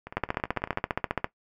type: two click trains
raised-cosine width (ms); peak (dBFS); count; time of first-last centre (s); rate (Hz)
0.5; -23 / -10; 14 / 17; 0.07-0.784 / 0.17-1.244; 18.2 / 14.9
effects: noise-tail reverb RT60 0.1 s tail -17 dB re dry